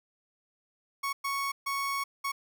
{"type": "tone bursts at uneven times", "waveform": "30% pulse", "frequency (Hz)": 1108.7, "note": "C#6", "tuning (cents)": 0, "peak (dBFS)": -27, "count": 4, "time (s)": [[1.03, 1.13], [1.24, 1.52], [1.66, 2.04], [2.24, 2.32]], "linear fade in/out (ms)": 10, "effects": []}